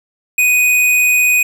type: tone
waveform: square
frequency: 2489 Hz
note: D#7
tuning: in tune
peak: -10 dBFS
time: 0.38-1.43 s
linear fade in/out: 5 ms
effects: none